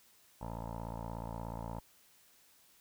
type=tone with low-pass filter; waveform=15% pulse; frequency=56.8 Hz; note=A#1; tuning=44 cents flat; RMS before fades=-42 dBFS; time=0.41-1.8 s; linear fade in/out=5 ms; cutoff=870 Hz; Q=4.9; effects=white hiss -65 dBFS RMS until 2.8 s